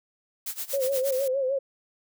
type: noise with tremolo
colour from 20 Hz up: blue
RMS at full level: -31 dBFS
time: 0.46-1.11 s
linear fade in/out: 5 ms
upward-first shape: sine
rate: 8.4 Hz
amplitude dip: 90%
type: tone with vibrato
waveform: sine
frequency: 533 Hz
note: C5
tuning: 32 cents sharp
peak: -23 dBFS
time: 0.73-1.59 s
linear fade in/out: 10 ms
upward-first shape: sine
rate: 6.5 Hz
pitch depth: 79 cents each way
type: noise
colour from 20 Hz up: blue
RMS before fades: -37 dBFS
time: 1.12-1.28 s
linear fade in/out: 5 ms
effects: none